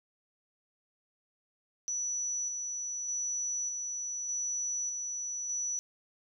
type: tone with tremolo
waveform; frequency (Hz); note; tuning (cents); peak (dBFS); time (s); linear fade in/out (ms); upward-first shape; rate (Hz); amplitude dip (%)
sine; 5920; F#8; 0; -31; 1.88-5.79; 0; square; 0.83; 30
effects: none